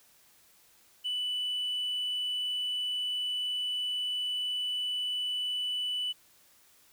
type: tone with tanh clipping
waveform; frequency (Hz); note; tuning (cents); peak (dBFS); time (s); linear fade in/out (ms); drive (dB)
triangle; 2979; F#7; +11; -30; 1.04-6.13; 20; 5
effects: white hiss -62 dBFS RMS until 6.92 s